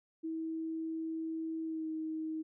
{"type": "tone with pitch glide", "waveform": "sine", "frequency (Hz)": [322.8, 316.2], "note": ["E4", "D#4"], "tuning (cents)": [-36, 28], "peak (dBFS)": -35, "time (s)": [0.23, 2.43], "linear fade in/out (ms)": 20, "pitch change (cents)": -36, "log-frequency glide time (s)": [1.63, 1.88], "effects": []}